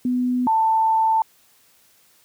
sine tone pair in turn, 249.3 / 888.4 Hz, B3 / A5, +16 / +16 cents, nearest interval octave + minor seventh, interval 2200 cents, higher second, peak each -18 / -15 dBFS, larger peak second, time 0.05-0.47 / 0.47-1.22 s, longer second, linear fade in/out 2 ms, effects white hiss -57 dBFS RMS until 2.24 s + high-pass 60 Hz 12 dB/octave

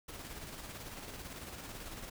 pink noise with tremolo, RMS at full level -45 dBFS, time 0.08-2.1 s, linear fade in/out 10 ms, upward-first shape square, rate 18 Hz, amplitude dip 35%, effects none

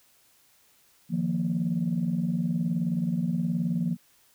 sine chord, Eb suspended second, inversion none, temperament equal, 155.56 / 174.61 / 233.1 Hz, Eb3 / F3 / Bb3, 0 / 0 / 0 cents, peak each -31 / -26 / -29 dBFS, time 1.09-3.97 s, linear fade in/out 50 ms, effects tanh soft clip ceiling -17 dBFS + white hiss -62 dBFS RMS until 4.34 s

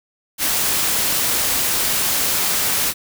white noise, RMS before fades -19 dBFS, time 0.38-2.94 s, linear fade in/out 50 ms, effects none

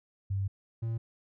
sine / triangle tone pair in turn, 97.7 / 114.01 Hz, G2 / A#2, -5 / -38 cents, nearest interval minor third, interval 267 cents, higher second, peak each -28 dBFS, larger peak neither, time 0.3-0.48 / 0.82-0.98 s, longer first, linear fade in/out 10 ms, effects none

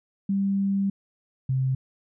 sine tone pair in turn, 196.9 / 131.41 Hz, G3 / C3, +8 / +8 cents, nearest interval perfect fifth, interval 700 cents, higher first, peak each -21 dBFS, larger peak neither, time 0.29-0.9 / 1.49-1.75 s, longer first, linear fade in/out 5 ms, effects none

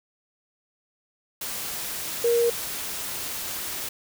sine tone in noise, 470.3 Hz, A#4, 15 cents sharp, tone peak -18 dBFS, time 2.24-2.5 s, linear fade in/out 5 ms, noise white, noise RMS -32 dBFS, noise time 1.41-3.89 s, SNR +11 dB, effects none

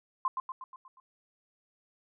sine tone with echo, 1045 Hz, C6, 2 cents flat, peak -25 dBFS, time 0.25-0.28 s, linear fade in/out 2 ms, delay 120 ms, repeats 6, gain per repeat -5 dB, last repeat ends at 1 s, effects none

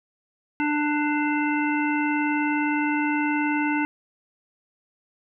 harmonic tone, 296.8 Hz, D4, 18 cents sharp, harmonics 1 / 3 / 5 / 7 / 9, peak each -23 / -28 / -30 / -31 / -33 dBFS, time 0.6-3.85 s, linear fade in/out 0 ms, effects none

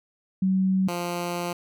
sine / 10% pulse tone pair in turn, 189.2 / 174.55 Hz, F#3 / F3, +39 / -1 cents, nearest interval minor second, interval 140 cents, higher first, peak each -19 / -19 dBFS, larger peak neither, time 0.42-0.88 / 0.88-1.53 s, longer second, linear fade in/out 5 ms, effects none

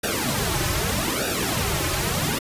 pink noise with flanger, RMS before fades -24 dBFS, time 0.03-2.39 s, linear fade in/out 10 ms, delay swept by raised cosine 0.94 to 4.34 ms, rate 0.81 Hz, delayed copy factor -1, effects resampled to 32000 Hz

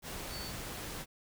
sine tone in noise, 4494 Hz, C#8, 23 cents sharp, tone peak -44 dBFS, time 0.29-0.53 s, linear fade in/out 50 ms, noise pink, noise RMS -42 dBFS, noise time 0.02-1.06 s, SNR -5 dB, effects none

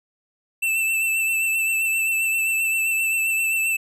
square tone with vibrato, 2660 Hz, E7, 15 cents sharp, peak -20 dBFS, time 0.62-3.77 s, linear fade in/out 10 ms, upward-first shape sine, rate 7.6 Hz, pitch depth 26 cents each way, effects none

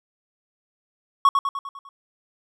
triangle tone with echo, 1108.7 Hz, C#6, in tune, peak -9 dBFS, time 1.25-1.29 s, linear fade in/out 2 ms, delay 100 ms, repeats 6, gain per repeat -5 dB, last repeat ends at 1.89 s, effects none

